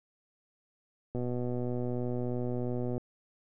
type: click train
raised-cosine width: 2 ms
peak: -22 dBFS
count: 226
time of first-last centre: 1.15-2.979 s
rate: 123 Hz
effects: none